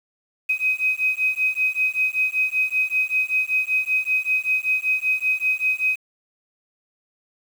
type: beating tone pair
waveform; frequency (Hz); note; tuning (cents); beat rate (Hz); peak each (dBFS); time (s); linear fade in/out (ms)
sine; 2520 / 2525.2; D#7 / D#7; +21 / +25; 5.2; -22; 0.49-5.96; 10
effects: 7-bit